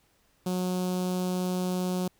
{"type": "tone with notch filter", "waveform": "sawtooth", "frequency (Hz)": 182.3, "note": "F#3", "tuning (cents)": -25, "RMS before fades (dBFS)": -29, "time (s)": [0.46, 2.08], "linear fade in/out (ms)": 5, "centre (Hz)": 1900, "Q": 0.68, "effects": ["pink hiss -67 dBFS RMS until 2.19 s"]}